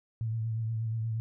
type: tone with vibrato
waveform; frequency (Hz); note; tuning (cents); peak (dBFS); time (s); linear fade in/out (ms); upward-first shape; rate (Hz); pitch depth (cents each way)
sine; 112.3; A2; +36; -29; 0.21-1.2; 0; sine; 8.4; 36
effects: none